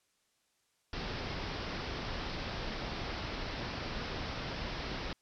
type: low-pass noise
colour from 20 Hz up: pink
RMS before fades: -39 dBFS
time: 0.93-5.13 s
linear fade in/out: 2 ms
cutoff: 5500 Hz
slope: 96 dB/octave
effects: white hiss -75 dBFS RMS until 5.21 s + low-pass 9000 Hz 12 dB/octave